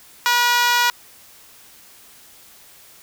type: tone with high-pass filter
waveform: 5% pulse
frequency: 482.8 Hz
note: B4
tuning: 39 cents flat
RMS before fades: -17 dBFS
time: 0.26-0.9 s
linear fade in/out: 0 ms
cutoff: 1100 Hz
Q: 4.6
effects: white hiss -47 dBFS RMS until 3.02 s